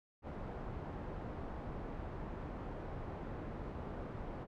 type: low-pass noise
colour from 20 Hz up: pink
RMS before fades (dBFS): -44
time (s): 0.22-4.47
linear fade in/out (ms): 50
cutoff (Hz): 970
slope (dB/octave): 12
effects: none